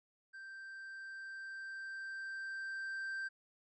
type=tone with level ramp; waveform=triangle; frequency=1568 Hz; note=G6; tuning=in tune; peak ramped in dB=-46 to -36 dBFS; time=0.33-3.29 s; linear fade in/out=20 ms; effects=resampled to 22050 Hz